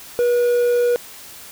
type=tone with quantisation; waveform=triangle; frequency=483.4 Hz; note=B4; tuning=37 cents flat; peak=-12 dBFS; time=0.19-0.96 s; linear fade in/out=0 ms; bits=7; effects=white hiss -39 dBFS RMS until 1.51 s